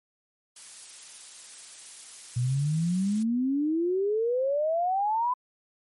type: noise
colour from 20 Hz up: blue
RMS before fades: -42 dBFS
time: 0.56-3.23 s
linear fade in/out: 5 ms
type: exponential sweep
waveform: sine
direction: up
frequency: 118.8 to 1016 Hz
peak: -23 dBFS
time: 2.36-5.34 s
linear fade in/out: 10 ms
effects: MP3 48 kbps